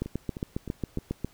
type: two click trains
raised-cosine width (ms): 3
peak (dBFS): -16 / -23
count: 10 / 4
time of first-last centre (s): 0.02-1.246 / 0.06-0.986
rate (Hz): 7.34 / 3.24
effects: pink hiss -59 dBFS RMS until 1.33 s